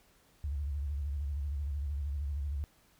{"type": "tone with vibrato", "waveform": "sine", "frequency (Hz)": 71.4, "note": "D2", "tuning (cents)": -48, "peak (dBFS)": -32, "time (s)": [0.44, 2.64], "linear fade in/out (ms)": 0, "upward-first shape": "square", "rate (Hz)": 13, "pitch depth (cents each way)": 87, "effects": ["pink hiss -66 dBFS RMS until 2.99 s"]}